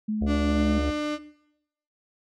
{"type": "tone", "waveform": "sine", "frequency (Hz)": 214.1, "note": "A3", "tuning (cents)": -47, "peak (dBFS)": -24, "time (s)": [0.08, 0.79], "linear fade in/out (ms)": 10}
{"type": "harmonic tone", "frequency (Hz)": 71.9, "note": "D2", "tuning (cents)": -36, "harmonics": [1, 3, 4, 5, 6, 7, 8, 9, 10], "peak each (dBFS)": [-26, -36, -38, -40, -42, -43, -44, -45, -46], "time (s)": [0.21, 0.91], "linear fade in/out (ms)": 10}
{"type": "tone with pitch glide", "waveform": "35% pulse", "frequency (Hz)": [293.1, 299.1], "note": ["D4", "D4"], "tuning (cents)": [-3, 32], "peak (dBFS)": -23, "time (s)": [0.26, 1.19], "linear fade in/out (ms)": 50, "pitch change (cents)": 35, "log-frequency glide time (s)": [0.41, 0.7]}
{"effects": ["noise-tail reverb RT60 0.8 s tail -17 dB re dry", "low-pass 5000 Hz 12 dB/octave"]}